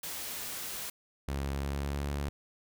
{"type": "noise", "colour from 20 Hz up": "white", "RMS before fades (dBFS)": -39, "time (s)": [0.03, 0.9], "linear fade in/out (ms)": 5}
{"type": "tone with pitch glide", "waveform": "sawtooth", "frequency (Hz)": [69.3, 71.33], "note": ["C#2", "D2"], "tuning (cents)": [0, -50], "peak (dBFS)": -28, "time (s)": [1.28, 2.29], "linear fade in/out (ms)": 0, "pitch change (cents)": 50, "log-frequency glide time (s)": [1.52, 2.08]}
{"effects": []}